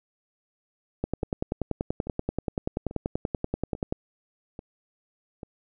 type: two click trains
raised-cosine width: 2 ms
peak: -13 / -24 dBFS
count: 31 / 6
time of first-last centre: 1.04-3.925 / 1.23-5.432 s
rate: 10.4 / 1.19 Hz
effects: none